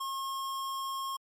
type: tone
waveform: square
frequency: 1079 Hz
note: C#6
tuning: 47 cents flat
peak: -34 dBFS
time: 0-1.17 s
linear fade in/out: 10 ms
effects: MP3 64 kbps